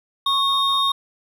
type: tone pair together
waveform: triangle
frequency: 1099 / 3697 Hz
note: C#6 / A#7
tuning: -15 / -15 cents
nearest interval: octave + major sixth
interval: 2100 cents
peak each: -18 dBFS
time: 0.26-0.92 s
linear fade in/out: 5 ms
effects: none